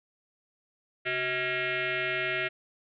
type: tone with frequency modulation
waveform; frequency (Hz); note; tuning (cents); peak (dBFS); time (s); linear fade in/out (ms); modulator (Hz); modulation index
sine; 134.1; C3; +43; -27; 1.05-2.49; 20; 507; 5.2
effects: none